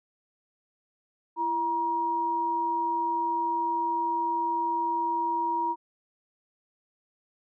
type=tone pair together; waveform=sine; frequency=336.7 / 950 Hz; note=E4 / A#5; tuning=+37 / +33 cents; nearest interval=octave + tritone; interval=1796 cents; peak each=-35 / -25 dBFS; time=1.36-5.76 s; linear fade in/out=50 ms; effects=none